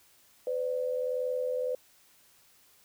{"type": "tone pair together", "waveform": "sine", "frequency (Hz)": [505.7, 587.3], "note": ["B4", "D5"], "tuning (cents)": [41, 0], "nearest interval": "minor third", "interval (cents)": 259, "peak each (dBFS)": [-29, -36], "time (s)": [0.47, 1.75], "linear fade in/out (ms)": 2, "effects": ["white hiss -62 dBFS RMS until 2.84 s"]}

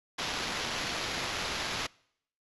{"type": "noise with sample-and-hold", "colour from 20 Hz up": "blue", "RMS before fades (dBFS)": -34, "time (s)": [0.18, 1.87], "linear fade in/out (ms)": 10, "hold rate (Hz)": 8820, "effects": ["noise-tail reverb RT60 0.7 s tail -25 dB re dry", "resampled to 24000 Hz"]}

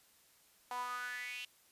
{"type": "tone with high-pass filter sweep", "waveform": "sawtooth", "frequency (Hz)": 246.9, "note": "B3", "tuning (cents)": 0, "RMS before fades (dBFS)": -42, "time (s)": [0.71, 1.45], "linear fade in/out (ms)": 2, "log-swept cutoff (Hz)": [850, 2900], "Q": 7.2, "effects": ["white hiss -67 dBFS RMS until 1.71 s", "resampled to 32000 Hz"]}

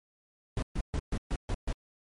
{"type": "noise bursts", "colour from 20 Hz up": "brown", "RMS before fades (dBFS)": -30, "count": 7, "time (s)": [0.57, 1.728], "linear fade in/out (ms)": 2, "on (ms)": 54, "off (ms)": 130, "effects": ["MP3 48 kbps"]}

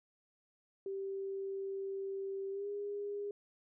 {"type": "tone with pitch glide", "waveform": "sine", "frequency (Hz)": [390, 407.5], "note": ["G4", "G#4"], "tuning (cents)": [-9, -33], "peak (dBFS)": -37, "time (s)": [0.86, 3.31], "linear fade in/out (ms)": 2, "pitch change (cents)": 76, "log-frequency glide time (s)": [2.51, 2.68], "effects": []}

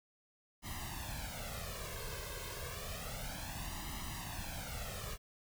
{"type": "noise with flanger", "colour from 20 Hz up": "pink", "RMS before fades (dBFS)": -43, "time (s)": [0.62, 5.18], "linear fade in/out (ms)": 50, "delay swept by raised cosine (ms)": [1, 1.93], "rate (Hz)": 0.3, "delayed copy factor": 0.85, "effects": []}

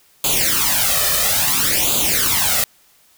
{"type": "noise with flanger", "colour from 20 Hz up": "white", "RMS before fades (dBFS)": -17, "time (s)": [0.24, 2.64], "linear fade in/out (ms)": 2, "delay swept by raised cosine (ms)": [0.27, 1.67], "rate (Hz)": 0.59, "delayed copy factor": 0.8, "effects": ["white hiss -54 dBFS RMS until 3.17 s"]}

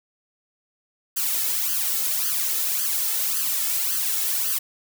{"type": "noise with flanger", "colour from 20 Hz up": "blue", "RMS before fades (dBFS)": -24, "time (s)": [1.16, 4.59], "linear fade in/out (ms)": 10, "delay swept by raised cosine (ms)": [0.64, 2.34], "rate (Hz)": 1.8, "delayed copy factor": 0.85, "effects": []}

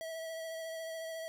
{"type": "tone with vibrato", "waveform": "square", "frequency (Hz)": 650, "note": "E5", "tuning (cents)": -24, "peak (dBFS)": -40, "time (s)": [0.01, 1.28], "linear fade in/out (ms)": 0, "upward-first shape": "triangle", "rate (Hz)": 14, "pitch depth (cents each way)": 21, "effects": []}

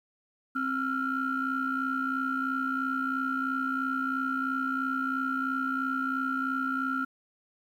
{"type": "tone cluster", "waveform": "sine", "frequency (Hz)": [264.2, 1346, 1409], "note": ["C4", "E6", "F6"], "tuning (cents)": [17, 36, 15], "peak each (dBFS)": -31, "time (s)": [0.55, 7.05], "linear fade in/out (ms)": 10, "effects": ["tanh soft clip ceiling -20 dBFS", "10-bit"]}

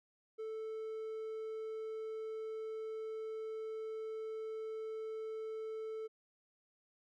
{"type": "tone", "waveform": "triangle", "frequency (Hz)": 440, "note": "A4", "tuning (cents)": 0, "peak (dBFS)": -38, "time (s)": [0.38, 6.08], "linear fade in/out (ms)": 20, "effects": []}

